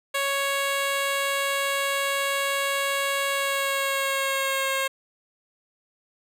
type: tone with pitch glide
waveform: 10% pulse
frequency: 554.4 to 538.3 Hz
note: C#5 to C5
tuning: 0 to +49 cents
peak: -15 dBFS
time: 0.14-4.88 s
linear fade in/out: 10 ms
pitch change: -51 cents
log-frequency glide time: 3.32-4.71 s
effects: none